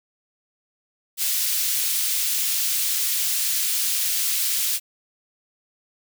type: high-pass noise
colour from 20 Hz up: white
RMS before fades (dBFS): -23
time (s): 1.17-4.8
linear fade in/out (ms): 50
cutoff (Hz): 2800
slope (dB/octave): 12
effects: none